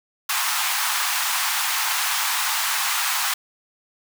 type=high-pass noise; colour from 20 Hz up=pink; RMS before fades=-23 dBFS; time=0.29-3.34 s; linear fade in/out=5 ms; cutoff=830 Hz; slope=48 dB/octave; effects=none